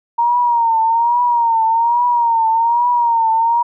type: tone with vibrato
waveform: sine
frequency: 932.3 Hz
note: A#5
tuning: in tune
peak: -11 dBFS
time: 0.18-3.63 s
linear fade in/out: 10 ms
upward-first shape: triangle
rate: 1.2 Hz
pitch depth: 83 cents each way
effects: none